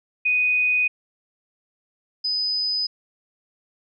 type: tone pair in turn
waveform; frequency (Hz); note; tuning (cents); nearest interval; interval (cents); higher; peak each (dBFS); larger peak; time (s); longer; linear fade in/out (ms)
sine; 2489 / 5004; D#7 / D#8; 0 / +9; octave; 1209; second; -17 / -21; first; 0.25-0.88 / 2.24-2.87; neither; 10
effects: none